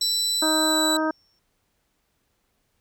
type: tone with pitch glide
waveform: 30% pulse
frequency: 3978 to 3951 Hz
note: B7 to B7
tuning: +12 to 0 cents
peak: -19 dBFS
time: 0.01-0.97 s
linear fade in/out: 5 ms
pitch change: -12 cents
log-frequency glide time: 0.67-0.77 s
type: tone with exponential decay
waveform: sine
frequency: 5460 Hz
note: F8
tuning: 40 cents flat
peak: -26 dBFS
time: 0.01-1.39 s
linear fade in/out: 2 ms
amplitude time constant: 300 ms
type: harmonic tone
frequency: 313.9 Hz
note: D#4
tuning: 15 cents sharp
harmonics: 1 / 2 / 3 / 4 / 5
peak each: -24 / -27 / -29 / -30 / -31 dBFS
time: 0.42-1.11 s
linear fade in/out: 5 ms
effects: pink hiss -71 dBFS RMS until 2.8 s